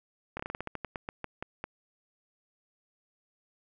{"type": "slowing click train", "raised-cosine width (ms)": 0.5, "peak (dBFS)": -20, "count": 15, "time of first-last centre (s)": [0.37, 1.64], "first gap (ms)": 25, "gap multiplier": 1.18, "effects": []}